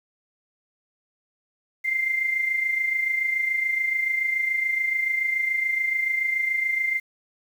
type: tone with amplitude modulation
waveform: sine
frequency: 2093 Hz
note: C7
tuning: in tune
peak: -19 dBFS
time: 1.84-7 s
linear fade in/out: 20 ms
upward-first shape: sine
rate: 27 Hz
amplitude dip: 55%
effects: 8-bit